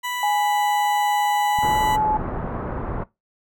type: tone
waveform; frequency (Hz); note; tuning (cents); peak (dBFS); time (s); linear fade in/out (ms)
20% pulse; 987.8; B5; 0; -20; 0.03-1.97; 20
type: tone with pitch glide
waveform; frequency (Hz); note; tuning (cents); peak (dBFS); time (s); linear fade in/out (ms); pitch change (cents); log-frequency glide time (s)
sine; 830 to 858.3; G#5 to A5; -1 to -43; -18; 0.23-2.17; 2; +58; 1.48-1.84
type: clicks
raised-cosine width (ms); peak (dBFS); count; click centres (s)
5; -21; 7; 1.588 / 1.691 / 2.191 / 2.444 / 2.708 / 2.917 / 3.005
type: low-pass noise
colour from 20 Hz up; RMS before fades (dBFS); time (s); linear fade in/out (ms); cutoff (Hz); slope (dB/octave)
pink; -28; 1.62-3.04; 10; 1300; 24
effects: noise-tail reverb RT60 0.2 s tail -20 dB re dry